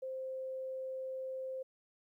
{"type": "tone", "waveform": "sine", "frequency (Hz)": 523.3, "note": "C5", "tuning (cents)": 0, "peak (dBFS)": -38, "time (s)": [0.02, 1.63], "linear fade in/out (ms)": 10, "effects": ["13-bit"]}